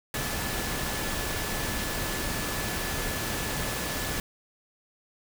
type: tone in noise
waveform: sine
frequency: 1728 Hz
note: A6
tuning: 32 cents flat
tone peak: -40 dBFS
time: 0.14-4.2 s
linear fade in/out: 2 ms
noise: pink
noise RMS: -31 dBFS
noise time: 0.14-4.2 s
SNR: -12 dB
effects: none